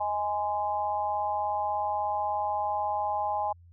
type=tone with amplitude modulation; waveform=sine; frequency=830.6 Hz; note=G#5; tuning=in tune; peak=-22 dBFS; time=0-3.53 s; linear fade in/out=10 ms; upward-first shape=sine; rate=202 Hz; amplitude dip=95%; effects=added 86 Hz sine -51 dBFS peak until 3.72 s